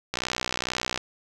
click train, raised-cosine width 0.2 ms, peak -9 dBFS, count 53, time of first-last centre 0.14-0.976 s, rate 62.2 Hz, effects none

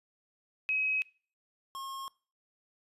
sine / square tone pair in turn, 2545 / 1079 Hz, D#7 / C#6, +39 / -47 cents, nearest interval octave + minor third, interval 1486 cents, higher first, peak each -27 / -39 dBFS, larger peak first, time 0.69-1.02 / 1.75-2.08 s, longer neither, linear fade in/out 0 ms, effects noise-tail reverb RT60 0.4 s tail -23 dB re dry + resampled to 32000 Hz

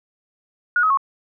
sine tone with pitch steps, 1445 / 1272 / 1098 Hz, F#6 / D#6 / C#6, -41 / +38 / -17 cents, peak -14 dBFS, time 0.76-0.973 s, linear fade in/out 2 ms, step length 71 ms, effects none

